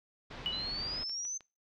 pink low-pass noise, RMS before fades -45 dBFS, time 0.3-1.04 s, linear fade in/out 10 ms, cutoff 4300 Hz, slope 24 dB/octave
sine tone with exponential decay, 2940 Hz, F#7, 12 cents flat, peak -28 dBFS, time 0.46-0.74 s, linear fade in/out 0 ms, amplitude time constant 59 ms
sine exponential sweep, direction up, 3940 to 6272 Hz, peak -35 dBFS, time 0.52-1.38 s, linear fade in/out 10 ms
click train, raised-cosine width 0.2 ms, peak -35 dBFS, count 4, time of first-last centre 0.94-1.407 s, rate 6.42 Hz
effects noise-tail reverb RT60 0.3 s tail -25 dB re dry

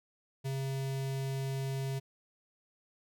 square tone with notch filter, 135 Hz, C#3, 45 cents flat, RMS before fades -35 dBFS, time 0.44-2 s, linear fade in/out 20 ms, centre 1300 Hz, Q 1.6, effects none

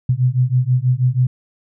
sine beating tone pair, 123.47 / 129.67 Hz, B2 / C3, 0 / -15 cents, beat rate 6.2 Hz, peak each -16 dBFS, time 0.09-1.27 s, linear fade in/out 5 ms, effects none

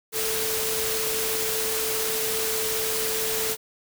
sine tone in noise, 441.6 Hz, A4, 6 cents sharp, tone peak -30 dBFS, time 0.12-3.57 s, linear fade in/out 50 ms, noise white, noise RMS -27 dBFS, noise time 0.12-3.57 s, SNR -6 dB, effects none

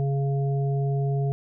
harmonic tone, 138.59 Hz, C#3, in tune, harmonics 1 / 3 / 5, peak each -22 / -32 / -36 dBFS, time 0-1.32 s, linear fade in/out 0 ms, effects none

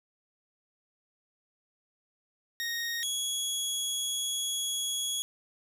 20% pulse tone pair in turn, 1864.7 / 3343 Hz, A#6 / G#7, 0 / +11 cents, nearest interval minor seventh, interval 1011 cents, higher second, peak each -26 / -24 dBFS, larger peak second, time 2.6-3.03 / 3.03-5.22 s, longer second, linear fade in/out 0 ms, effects none

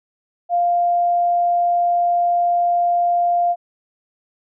sine tone, 698.5 Hz, F5, in tune, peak -14 dBFS, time 0.49-3.56 s, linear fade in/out 50 ms, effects none

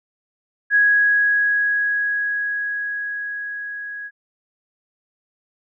sine tone with level ramp, 1661.2 Hz, G#6, in tune, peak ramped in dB -11 to -29 dBFS, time 0.7-4.11 s, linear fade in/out 50 ms, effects none

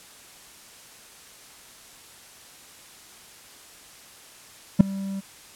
triangle tone with ADSR envelope, 194.9 Hz, G3, 10 cents flat, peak -3 dBFS, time 4.79-5.21 s, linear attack 17 ms, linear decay 4 ms, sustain -23 dB, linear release 20 ms, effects white hiss -48 dBFS RMS until 5.55 s + low-pass 11000 Hz 12 dB/octave

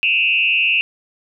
sine tone with frequency modulation, 2655 Hz, E7, 12 cents sharp, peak -13 dBFS, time 0.03-0.81 s, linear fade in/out 0 ms, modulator 139 Hz, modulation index 1.3, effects none

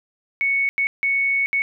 sine tone bursts at uneven times, 2217 Hz, C#7, in tune, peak -17 dBFS, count 4, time 0.41-0.69 / 0.78-0.87 / 1.03-1.46 / 1.53-1.62 s, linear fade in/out 0 ms, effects none

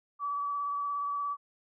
sine tone with vibrato, 1147 Hz, D6, 41 cents flat, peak -30 dBFS, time 0.19-1.37 s, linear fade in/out 50 ms, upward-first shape sine, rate 17 Hz, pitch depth 16 cents each way, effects none

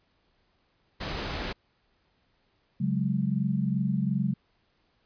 pink noise, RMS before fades -33 dBFS, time 1-1.53 s, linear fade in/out 10 ms
sine chord, C# suspended fourth, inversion none, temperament equal, 138.59 / 185 / 207.7 Hz, C#3 / F#3 / G#3, 0 / 0 / 0 cents, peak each -29 / -28 / -29 dBFS, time 2.8-4.34 s, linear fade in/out 10 ms
effects pink hiss -70 dBFS RMS until 5.05 s + resampled to 11025 Hz

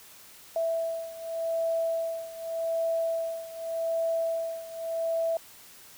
sine beating tone pair, 659.3 / 660.15 Hz, E5 / E5, 0 / +2 cents, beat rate 0.85 Hz, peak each -29 / -32 dBFS, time 0.56-5.37 s, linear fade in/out 2 ms, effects white hiss -51 dBFS RMS until 5.97 s

